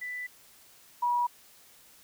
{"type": "tone pair in turn", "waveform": "sine", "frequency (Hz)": [1986, 966.4], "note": ["B6", "B5"], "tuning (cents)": [9, -38], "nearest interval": "octave", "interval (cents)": 1247, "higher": "first", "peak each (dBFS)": [-34, -24], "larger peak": "second", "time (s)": [[0.01, 0.27], [1.02, 1.27]], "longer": "first", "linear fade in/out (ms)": 10, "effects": ["white hiss -57 dBFS RMS until 2.03 s"]}